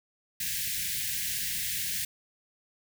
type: band-stop noise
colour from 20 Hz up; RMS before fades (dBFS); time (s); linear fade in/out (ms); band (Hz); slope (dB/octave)
white; -32; 0.4-2.05; 5; 210 to 1600; 96
effects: none